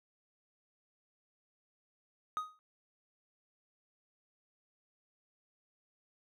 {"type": "tone with exponential decay", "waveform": "triangle", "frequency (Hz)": 1250, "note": "D#6", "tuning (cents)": 8, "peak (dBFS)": -28, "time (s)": [2.37, 2.59], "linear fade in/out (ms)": 0, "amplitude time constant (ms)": 46, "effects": []}